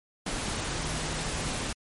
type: tone in noise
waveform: sine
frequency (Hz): 155.56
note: D#3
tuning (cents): 0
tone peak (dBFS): -38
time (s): 0.79-1.48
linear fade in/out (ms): 5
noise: pink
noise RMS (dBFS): -32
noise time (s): 0.26-1.73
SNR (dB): -9
effects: MP3 48 kbps